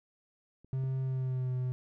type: clicks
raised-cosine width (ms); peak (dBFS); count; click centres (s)
3; -43 / -37; 2; 0.646 / 0.838
type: tone with pitch glide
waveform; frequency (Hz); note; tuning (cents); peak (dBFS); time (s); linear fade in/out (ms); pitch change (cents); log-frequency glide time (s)
triangle; 132 to 126.92; C3 to B2; +16 to +48; -28; 0.73-1.72; 0; -68; 1.01-1.54
effects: none